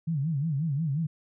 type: tone with vibrato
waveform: sine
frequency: 150.2 Hz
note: D3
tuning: 39 cents sharp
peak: -25 dBFS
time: 0.07-1.07 s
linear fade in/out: 10 ms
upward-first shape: sine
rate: 5.6 Hz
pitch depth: 190 cents each way
effects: none